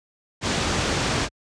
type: low-pass noise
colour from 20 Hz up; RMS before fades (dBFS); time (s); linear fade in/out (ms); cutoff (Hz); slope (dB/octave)
pink; -23; 0.41-1.29; 50; 7400; 24
effects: high-pass 60 Hz 12 dB/octave + resampled to 22050 Hz